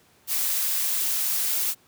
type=noise; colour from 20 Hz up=blue; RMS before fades=-25 dBFS; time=0.27-1.75 s; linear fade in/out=50 ms; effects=pink hiss -59 dBFS RMS until 1.87 s + high-pass 100 Hz 12 dB/octave